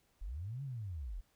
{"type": "linear two-way sweep", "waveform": "sine", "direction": "up then down", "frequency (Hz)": [34.91, 142.8, 34.91], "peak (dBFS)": -39, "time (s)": [0.21, 1.21], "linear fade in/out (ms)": 10, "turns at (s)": 0.63, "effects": ["pink hiss -74 dBFS RMS until 1.35 s"]}